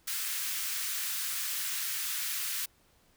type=high-pass noise; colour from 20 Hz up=white; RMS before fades=-34 dBFS; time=0.07-2.66 s; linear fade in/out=10 ms; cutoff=1300 Hz; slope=24 dB/octave; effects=pink hiss -66 dBFS RMS until 3.16 s